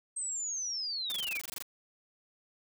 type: linear sweep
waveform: sine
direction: down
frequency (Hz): 8372 to 2193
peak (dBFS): -33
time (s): 0.16-1.4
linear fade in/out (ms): 10
type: noise bursts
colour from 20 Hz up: white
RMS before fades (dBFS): -40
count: 13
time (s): 1.1-1.624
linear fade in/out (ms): 0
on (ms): 20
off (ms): 22
effects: none